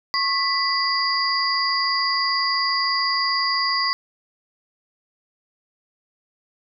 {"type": "tone cluster", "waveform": "sine", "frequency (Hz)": [1093, 1986, 4610, 4867], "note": ["C#6", "B6", "D8", "D#8"], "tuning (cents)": [-25, 9, -33, -39], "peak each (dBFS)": [-23, -26, -28, -23], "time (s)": [0.14, 3.93], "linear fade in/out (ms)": 0, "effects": []}